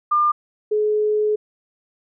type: tone pair in turn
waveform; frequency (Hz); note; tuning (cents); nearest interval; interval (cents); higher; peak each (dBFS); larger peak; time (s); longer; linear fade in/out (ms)
sine; 1200 / 424.3; D6 / G#4; +37 / +37; octave + tritone; 1800; first; -14 / -16; first; 0.11-0.32 / 0.71-1.36; second; 10
effects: none